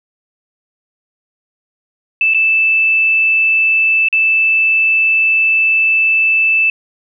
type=tone with dropouts; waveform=sine; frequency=2637 Hz; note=E7; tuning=in tune; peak=-9 dBFS; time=2.21-6.7 s; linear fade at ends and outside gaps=2 ms; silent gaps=2.338-2.345 / 4.086-4.127 s; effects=none